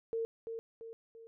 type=tone with echo; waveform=sine; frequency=454.9 Hz; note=A#4; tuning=42 cents flat; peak=-32 dBFS; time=0.13-0.25 s; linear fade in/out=0 ms; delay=340 ms; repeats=3; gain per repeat=-6 dB; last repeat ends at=1.27 s; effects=none